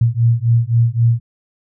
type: beating tone pair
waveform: sine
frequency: 115 / 118.8 Hz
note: A#2 / A#2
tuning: -23 / +33 cents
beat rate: 3.8 Hz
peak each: -14 dBFS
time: 0.01-1.2 s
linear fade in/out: 5 ms
effects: none